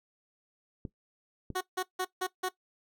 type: clicks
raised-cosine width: 3 ms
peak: -25 dBFS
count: 2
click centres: 0.852 / 1.503 s
type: tone bursts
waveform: 15% pulse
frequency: 370 Hz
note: F#4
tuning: in tune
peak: -23 dBFS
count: 5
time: 1.55-2.49 s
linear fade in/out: 10 ms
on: 60 ms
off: 160 ms
effects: noise-tail reverb RT60 0.1 s tail -17 dB re dry